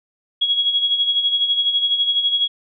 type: tone with tremolo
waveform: sine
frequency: 3322 Hz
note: G#7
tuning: in tune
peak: -13 dBFS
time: 0.41-2.48 s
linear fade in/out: 10 ms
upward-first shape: sine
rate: 12 Hz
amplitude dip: 60%
effects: none